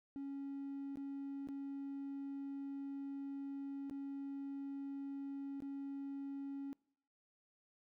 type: tone with dropouts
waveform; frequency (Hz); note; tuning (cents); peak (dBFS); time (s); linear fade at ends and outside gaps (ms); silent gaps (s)
triangle; 277.2; C#4; 0; -39; 0.16-6.73; 0; 0.957-0.972 / 1.473-1.487 / 3.898-3.91 / 5.604-5.622
effects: noise-tail reverb RT60 0.6 s tail -26 dB re dry + tanh soft clip ceiling -37 dBFS